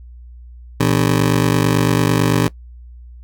20% pulse ring-modulated tone, 140 Hz, C#3, 18 cents sharp, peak -5 dBFS, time 0.8-2.48 s, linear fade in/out 2 ms, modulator 24.5 Hz, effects noise-tail reverb RT60 0.1 s tail -20 dB re dry + added 60 Hz sine -35 dBFS peak until 3.23 s

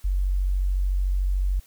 sine tone, 46.84 Hz, F#1, 22 cents sharp, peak -20 dBFS, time 0.04-1.6 s, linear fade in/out 10 ms, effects white hiss -56 dBFS RMS until 1.66 s

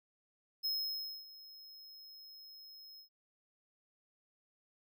square tone with ADSR envelope, 5150 Hz, E8, 41 cents flat, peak -33 dBFS, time 0.63-3.09 s, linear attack 23 ms, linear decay 590 ms, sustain -19 dB, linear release 100 ms, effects none

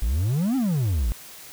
triangle exponential two-way sweep, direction up then down, 49 to 277.2 to 49 Hz, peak -18 dBFS, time 0.02-1.12 s, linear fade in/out 0 ms, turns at 0.56 s, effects white hiss -43 dBFS RMS until 1.52 s

